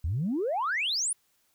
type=exponential sweep; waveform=sine; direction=up; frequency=71.2 to 10200 Hz; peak=-25 dBFS; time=0.04-1.13 s; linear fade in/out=5 ms; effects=tanh soft clip ceiling -22 dBFS + white hiss -70 dBFS RMS until 1.54 s